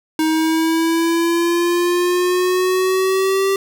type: exponential sweep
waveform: square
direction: up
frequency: 314.4 to 391.3 Hz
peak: -15 dBFS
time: 0.19-3.56 s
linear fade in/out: 2 ms
effects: none